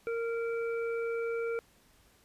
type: harmonic tone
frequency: 462.3 Hz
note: A#4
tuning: 14 cents flat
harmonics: 1 / 3 / 5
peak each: -31 / -41 / -45 dBFS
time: 0.07-1.59 s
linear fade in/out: 0 ms
effects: pink hiss -64 dBFS RMS until 2.24 s + resampled to 32000 Hz